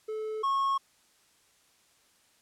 triangle tone pair in turn, 434 / 1093.6 Hz, A4 / C#6, -24 / -24 cents, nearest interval octave + major third, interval 1600 cents, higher second, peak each -30 / -23 dBFS, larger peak second, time 0.08-0.43 / 0.43-0.78 s, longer neither, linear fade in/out 10 ms, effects white hiss -65 dBFS RMS until 2.41 s + low-pass 10000 Hz 12 dB/octave

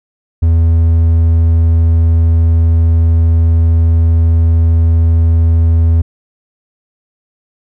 triangle tone, 82.41 Hz, E2, in tune, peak -4 dBFS, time 0.42-6.02 s, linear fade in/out 10 ms, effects none

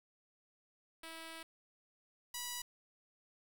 5% pulse tone pair in turn, 325.8 / 976.3 Hz, E4 / B5, -20 / -20 cents, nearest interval octave + perfect fifth, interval 1900 cents, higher second, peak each -35 / -28 dBFS, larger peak second, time 1.03-1.43 / 2.34-2.62 s, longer first, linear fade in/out 5 ms, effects 9-bit

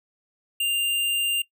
square tone, 2794 Hz, F7, in tune, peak -22 dBFS, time 0.6-1.42 s, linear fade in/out 5 ms, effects noise-tail reverb RT60 0.1 s tail -20 dB re dry

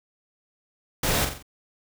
pink noise with echo, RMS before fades -24 dBFS, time 1.03-1.25 s, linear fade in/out 5 ms, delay 44 ms, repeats 4, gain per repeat -6 dB, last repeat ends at 1.426 s, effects none

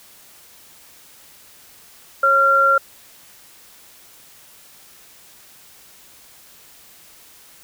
sine tone pair together, 547 / 1377.4 Hz, C#5 / F6, -23 / -24 cents, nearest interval octave + major third, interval 1599 cents, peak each -20 / -12 dBFS, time 2.23-2.78 s, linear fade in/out 5 ms, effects white hiss -47 dBFS RMS until 7.63 s

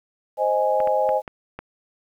sine chord, Ab major, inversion first, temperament equal, 523.3 / 622.3 / 830.6 Hz, C5 / Eb5 / Ab5, 0 / 0 / 0 cents, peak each -22 dBFS, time 0.37-1.22 s, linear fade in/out 50 ms
clicks, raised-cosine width 0.5 ms, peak -18 dBFS, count 5, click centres 0.803 / 0.874 / 1.091 / 1.278 / 1.59 s
effects 9-bit

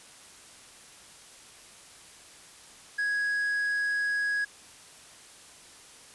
triangle tone, 1661.2 Hz, G#6, in tune, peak -24 dBFS, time 2.98-4.45 s, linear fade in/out 10 ms, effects white hiss -51 dBFS RMS until 6.14 s + resampled to 24000 Hz

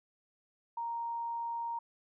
sine tone, 932.3 Hz, A#5, in tune, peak -34 dBFS, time 0.77-1.79 s, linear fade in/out 5 ms, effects none

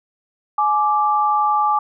sine tone pair together, 843.7 / 1174.7 Hz, G#5 / D6, +27 / 0 cents, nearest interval tritone, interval 573 cents, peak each -17 dBFS, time 0.58-1.79 s, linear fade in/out 5 ms, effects none

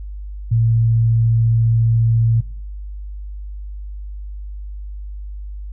sine tone, 114.3 Hz, A#2, 34 cents flat, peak -12 dBFS, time 0.51-2.41 s, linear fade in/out 10 ms, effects noise-tail reverb RT60 0.5 s tail -22 dB re dry + added 50 Hz sine -27 dBFS peak until 5.72 s

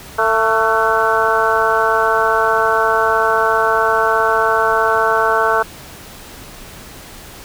harmonic tone with a mistuned harmonic, 223.1 Hz, A3, 24 cents sharp, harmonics 2 / 3 / 4 / 5 / 6 / 7, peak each -19 / -19 / -19 / -19 / -19 / -19 dBFS, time 0.18-5.63 s, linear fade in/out 10 ms, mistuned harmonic 7, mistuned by -56 cents, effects pink hiss -36 dBFS RMS until 7.44 s

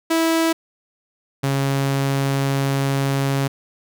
sawtooth tone pair in turn, 327 / 137.49 Hz, E4 / C#3, -14 / -14 cents, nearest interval octave + minor third, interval 1500 cents, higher first, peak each -12 / -14 dBFS, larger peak first, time 0.1-0.53 / 1.43-3.48 s, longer second, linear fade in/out 10 ms, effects none

